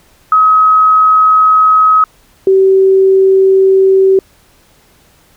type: tone pair in turn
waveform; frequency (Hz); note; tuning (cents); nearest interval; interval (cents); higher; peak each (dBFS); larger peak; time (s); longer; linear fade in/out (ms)
sine; 1273 / 383.6; D#6 / G4; +39 / -37; octave + major sixth; 2076; first; -4; neither; 0.32-2.04 / 2.47-4.19; neither; 2
effects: pink hiss -48 dBFS RMS until 5.36 s